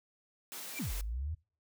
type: high-pass noise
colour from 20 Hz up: white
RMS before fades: -44 dBFS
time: 0.52-1.01 s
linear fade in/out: 0 ms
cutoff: 180 Hz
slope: 24 dB/octave
type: tone with exponential growth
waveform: square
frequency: 2349 Hz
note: D7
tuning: in tune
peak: -36 dBFS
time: 0.7-0.79 s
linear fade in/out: 2 ms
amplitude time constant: 19 ms
type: exponential two-way sweep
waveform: sine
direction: down then up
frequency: 329.6 to 43.09 to 84.3 Hz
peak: -34 dBFS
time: 0.79-1.35 s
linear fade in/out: 10 ms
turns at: 0.93 s
effects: noise-tail reverb RT60 0.4 s tail -25 dB re dry